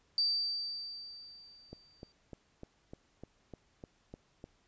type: tone with exponential decay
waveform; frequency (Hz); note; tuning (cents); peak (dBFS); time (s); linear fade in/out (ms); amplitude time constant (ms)
sine; 4649; D8; -18; -26; 0.18-2.12; 1; 420
type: click train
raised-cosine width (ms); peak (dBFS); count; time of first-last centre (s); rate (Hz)
2; -32; 10; 1.73-4.441; 3.32
effects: pink hiss -71 dBFS RMS until 4.67 s + resampled to 16000 Hz